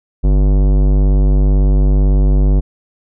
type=tone with tanh clipping; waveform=sine; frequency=49 Hz; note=G1; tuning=in tune; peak=-10 dBFS; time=0.23-2.61 s; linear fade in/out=20 ms; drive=18 dB; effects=none